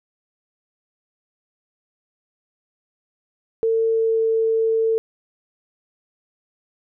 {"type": "tone with pitch glide", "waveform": "sine", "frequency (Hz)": [450.6, 448], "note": ["A4", "A4"], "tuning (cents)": [41, 31], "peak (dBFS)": -16, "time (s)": [3.63, 4.98], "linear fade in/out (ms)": 0, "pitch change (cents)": -10, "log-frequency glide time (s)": [3.77, 4.28], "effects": []}